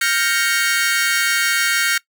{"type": "chord", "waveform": "sawtooth", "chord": "G half-diminished seventh", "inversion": "third", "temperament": "equal", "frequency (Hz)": [1396.9, 1568, 1864.7, 2217], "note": ["F6", "G6", "Bb6", "Db7"], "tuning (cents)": [0, 0, 0, 0], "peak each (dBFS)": -18, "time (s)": [0.01, 1.98], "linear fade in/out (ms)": 5, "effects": ["noise-tail reverb RT60 0.1 s tail -21 dB re dry"]}